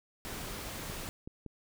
pink noise, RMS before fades -41 dBFS, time 0.25-1.09 s, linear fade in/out 0 ms
click train, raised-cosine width 3 ms, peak -30 dBFS, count 4, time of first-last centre 0.9-1.463 s, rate 5.33 Hz
effects none

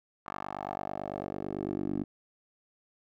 10% pulse tone with band-pass filter sweep, 49 Hz, G1, in tune, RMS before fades -36 dBFS, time 0.26-2.04 s, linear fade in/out 10 ms, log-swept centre 1100 to 280 Hz, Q 2.7, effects none

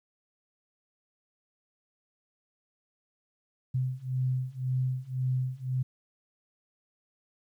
sine beating tone pair, 127.7 / 129.6 Hz, C3 / C3, -42 / -16 cents, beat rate 1.9 Hz, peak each -31 / -30 dBFS, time 3.74-5.83 s, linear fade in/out 10 ms, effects 11-bit

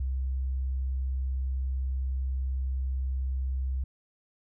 sine tone, 65.41 Hz, C2, in tune, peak -27 dBFS, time 0-3.84 s, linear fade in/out 5 ms, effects none

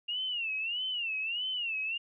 sine tone with vibrato, 2794 Hz, F7, in tune, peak -31 dBFS, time 0.08-1.98 s, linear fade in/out 10 ms, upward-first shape sine, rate 1.6 Hz, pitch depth 160 cents each way, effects none

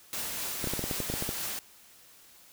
white noise with tremolo, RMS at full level -34 dBFS, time 0.13-1.59 s, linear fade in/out 0 ms, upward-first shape triangle, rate 4 Hz, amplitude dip 25%
clicks, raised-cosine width 2 ms, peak -19 dBFS, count 11, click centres 0.642 / 0.673 / 0.736 / 0.793 / 0.84 / 0.912 / 1.003 / 1.1 / 1.139 / 1.224 / 1.291 s
effects white hiss -56 dBFS RMS until 2.52 s

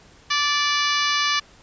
harmonic tone with a mistuned harmonic, 583 Hz, D5, 13 cents flat, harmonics 2 / 3 / 4 / 5 / 6 / 7 / 8 / 9 / 10, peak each -24 / -26 / -27 / -28 / -29 / -29 / -30 / -31 / -31 dBFS, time 0.3-1.4 s, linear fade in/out 10 ms, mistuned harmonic 10, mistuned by +48 cents, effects pink hiss -51 dBFS RMS until 1.62 s + resampled to 16000 Hz

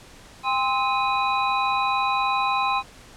sine tone cluster, 800 / 1043 / 1290 / 2490 / 3923 Hz, G5 / C6 / E6 / D#7 / B7, +35 / -6 / -38 / +1 / -12 cents, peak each -25 / -23 / -32 / -28 / -32 dBFS, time 0.43-2.83 s, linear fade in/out 50 ms, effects pink hiss -47 dBFS RMS until 3.16 s + low-pass 9000 Hz 12 dB/octave

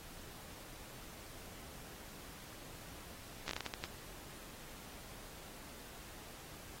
slowing click train, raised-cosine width 0.2 ms, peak -21 dBFS, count 9, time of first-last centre 3.48-3.839 s, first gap 13 ms, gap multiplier 1.34, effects pink hiss -53 dBFS RMS until 6.8 s + AAC 48 kbps

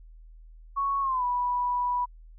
sine tone with pitch glide, 1108.7 to 982.1 Hz, C#6 to B5, 0 to -10 cents, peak -24 dBFS, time 0.76-2.06 s, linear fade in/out 20 ms, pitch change -210 cents, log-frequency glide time 1.01-1.24 s, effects added 40 Hz sine -46 dBFS peak until 2.38 s

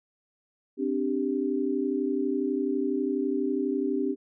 sine chord, C suspended second, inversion none, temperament equal, 261.6 / 293.7 / 392 Hz, C4 / D4 / G4, 0 / 0 / 0 cents, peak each -29 dBFS, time 0.77-4.16 s, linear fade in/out 50 ms, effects none

